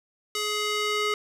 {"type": "tone with band-pass filter sweep", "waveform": "square", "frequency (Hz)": 420, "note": "G#4", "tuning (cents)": 19, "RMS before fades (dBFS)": -27, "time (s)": [0.35, 1.14], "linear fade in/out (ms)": 2, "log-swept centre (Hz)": [4600, 2200], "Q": 0.71, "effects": []}